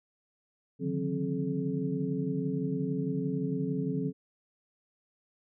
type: tone cluster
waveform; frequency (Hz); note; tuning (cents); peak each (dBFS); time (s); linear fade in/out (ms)
sine; 143.5 / 154.8 / 181.1 / 265.8 / 427.9; D3 / D#3 / F#3 / C4 / A4; -40 / -9 / -37 / +27 / -48; -37 / -36 / -34 / -33 / -37; 0.79-4.13; 50
effects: none